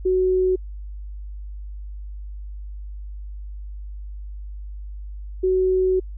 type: tone pair in turn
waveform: sine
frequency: 371.1 / 373 Hz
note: F#4 / F#4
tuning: +5 / +14 cents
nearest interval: unison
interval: 9 cents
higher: second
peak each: -16 dBFS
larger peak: neither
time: 0.05-0.56 / 5.43-6 s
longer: second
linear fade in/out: 10 ms
effects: added 50 Hz sine -31 dBFS peak until 6.17 s